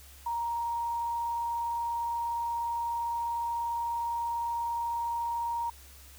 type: tone with vibrato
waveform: sine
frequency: 937 Hz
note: A#5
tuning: 9 cents sharp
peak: -29 dBFS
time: 0.26-5.7 s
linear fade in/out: 5 ms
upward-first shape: square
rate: 20 Hz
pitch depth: 12 cents each way
effects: added 68 Hz sine -52 dBFS peak until 6.18 s + white hiss -54 dBFS RMS until 6.18 s